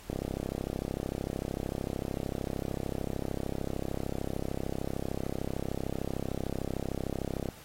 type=click train; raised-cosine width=2 ms; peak=-19 dBFS; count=247; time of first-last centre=0.1-7.487 s; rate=33.3 Hz; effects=pink hiss -52 dBFS RMS until 7.64 s + AAC 48 kbps